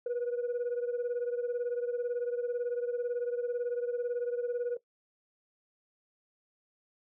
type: beating tone pair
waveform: sine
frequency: 480 / 498 Hz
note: B4 / B4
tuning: -49 / +14 cents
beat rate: 18 Hz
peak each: -30 / -34 dBFS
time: 0.06-4.77 s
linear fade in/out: 5 ms
effects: noise-tail reverb RT60 0.1 s tail -18 dB re dry + tanh soft clip ceiling -27 dBFS